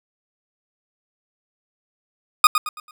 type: tone with echo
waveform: 40% pulse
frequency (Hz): 1234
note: D#6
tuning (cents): -15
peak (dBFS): -6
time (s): 2.44-2.47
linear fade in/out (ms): 2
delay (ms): 110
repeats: 4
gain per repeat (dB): -9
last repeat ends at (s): 2.91
effects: none